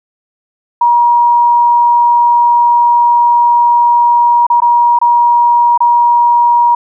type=tone with dropouts; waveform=sine; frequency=953 Hz; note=A#5; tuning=38 cents sharp; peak=-5 dBFS; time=0.81-6.75 s; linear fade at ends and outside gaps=5 ms; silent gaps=4.467-4.5 / 4.604-4.619 / 4.989-5.014 / 5.777-5.804 s; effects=none